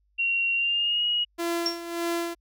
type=tone with pitch glide; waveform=sine; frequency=2748 to 2895 Hz; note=F7 to F#7; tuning=-29 to -38 cents; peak=-22 dBFS; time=0.18-1.25 s; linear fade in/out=20 ms; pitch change=+91 cents; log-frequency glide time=0.54-1.05 s
type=tone with tremolo; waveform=sawtooth; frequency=339.9 Hz; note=F4; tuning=47 cents flat; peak=-21 dBFS; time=1.38-2.35 s; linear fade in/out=20 ms; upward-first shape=sine; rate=1.7 Hz; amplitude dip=70%
type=tone with exponential decay; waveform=sine; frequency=5500 Hz; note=F8; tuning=27 cents flat; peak=-20 dBFS; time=1.66-1.83 s; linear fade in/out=1 ms; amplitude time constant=35 ms
effects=added 50 Hz sine -65 dBFS peak until 2.4 s